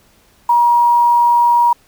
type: tone with quantisation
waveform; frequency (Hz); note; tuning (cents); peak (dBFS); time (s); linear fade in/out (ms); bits
sine; 953; A#5; +38; -8; 0.49-1.73; 5; 6
effects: pink hiss -52 dBFS RMS until 1.87 s